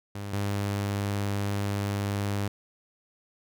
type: tone pair in turn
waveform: sawtooth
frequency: 100.9 / 100.9 Hz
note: G#2 / G#2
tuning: -49 / -49 cents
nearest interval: unison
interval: 0 cents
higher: neither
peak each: -30 / -23 dBFS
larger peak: second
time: 0.15-0.33 / 0.33-2.48 s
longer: second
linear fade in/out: 5 ms
effects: none